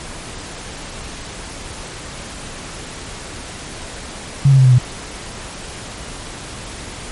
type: tone with pitch steps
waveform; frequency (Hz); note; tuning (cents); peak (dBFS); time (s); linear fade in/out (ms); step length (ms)
sine; 138.59 / 134.8 / 131.11 / 127.53 / 124.04; C#3 / C#3 / C3 / C3 / B2; 0 / -48 / +4 / -44 / +8; -6; 4.45-4.785; 5; 67
effects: pink hiss -31 dBFS RMS until 7.11 s + MP3 48 kbps